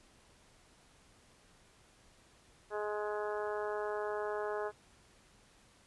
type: harmonic tone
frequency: 209.7 Hz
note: G#3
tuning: 17 cents sharp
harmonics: 2 / 3 / 4 / 5 / 6 / 7 / 8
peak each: -37 / -41 / -43 / -45 / -47 / -48 / -49 dBFS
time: 2.7-4.72 s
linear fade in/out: 50 ms
effects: pink hiss -64 dBFS RMS until 5.86 s + resampled to 24000 Hz